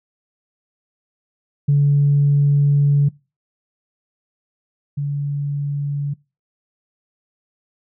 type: tone pair in turn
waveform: sine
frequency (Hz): 143.1 / 143.1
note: D3 / D3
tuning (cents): -45 / -45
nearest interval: unison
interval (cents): 0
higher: neither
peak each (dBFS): -10 / -19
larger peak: first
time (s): 1.68-3.09 / 4.97-6.14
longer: first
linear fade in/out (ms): 10
effects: noise-tail reverb RT60 0.3 s tail -24 dB re dry + tanh soft clip ceiling -7 dBFS